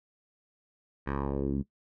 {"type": "tone with low-pass filter sweep", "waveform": "10% pulse", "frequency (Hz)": 69.3, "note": "C#2", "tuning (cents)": 0, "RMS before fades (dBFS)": -31, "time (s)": [1.06, 1.63], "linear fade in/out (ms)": 20, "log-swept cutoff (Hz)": [1800, 200], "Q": 2.1, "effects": ["noise-tail reverb RT60 0.1 s tail -18 dB re dry"]}